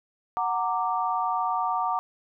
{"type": "chord", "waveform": "sine", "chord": "Gb augmented", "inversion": "none", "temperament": "equal with one note detuned", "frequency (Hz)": [740, 923.2, 1174.7], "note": ["Gb5", "Bb5", "D6"], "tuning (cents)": [0, -17, 0], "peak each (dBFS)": -28, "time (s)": [0.37, 1.99], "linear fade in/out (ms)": 0, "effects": []}